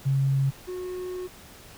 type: tone pair in turn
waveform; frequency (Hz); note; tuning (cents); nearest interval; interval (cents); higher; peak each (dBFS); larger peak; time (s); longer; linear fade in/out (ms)
sine / triangle; 136.2 / 364.8; C#3 / F#4; -30 / -24; octave + perfect fourth; 1706; second; -20 / -29; first; 0.05-0.51 / 0.67-1.28; second; 20
effects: pink hiss -48 dBFS RMS until 1.77 s